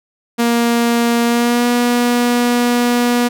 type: tone with pitch glide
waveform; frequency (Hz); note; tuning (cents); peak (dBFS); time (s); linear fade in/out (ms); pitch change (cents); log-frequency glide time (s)
sawtooth; 235.2 to 241.8; A#3 to B3; +16 to -36; -8; 0.38-3.29; 20; +48; 1.24-1.67
effects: none